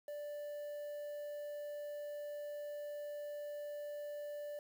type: tone with quantisation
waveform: triangle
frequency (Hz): 587.3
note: D5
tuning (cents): 0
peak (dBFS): -40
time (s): 0.08-4.59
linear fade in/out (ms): 2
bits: 10
effects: none